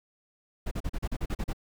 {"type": "noise bursts", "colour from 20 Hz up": "brown", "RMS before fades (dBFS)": -30, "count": 10, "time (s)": [0.66, 1.532], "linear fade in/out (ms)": 10, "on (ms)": 53, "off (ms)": 38, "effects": []}